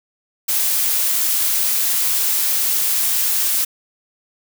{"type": "noise", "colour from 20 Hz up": "blue", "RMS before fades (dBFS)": -18, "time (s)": [0.48, 3.65], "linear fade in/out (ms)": 10, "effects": []}